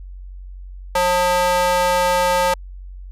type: tone with high-pass filter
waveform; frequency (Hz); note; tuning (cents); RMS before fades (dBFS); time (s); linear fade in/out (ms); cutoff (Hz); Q
square; 179.2; F3; +45; -17; 0.95-2.54; 5; 700; 3.9
effects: added 46 Hz sine -32 dBFS peak until 3.11 s + resampled to 32000 Hz